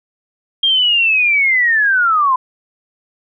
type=linear sweep; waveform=sine; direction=down; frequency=3229 to 1000 Hz; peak=-10 dBFS; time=0.63-2.36 s; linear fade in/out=5 ms; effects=none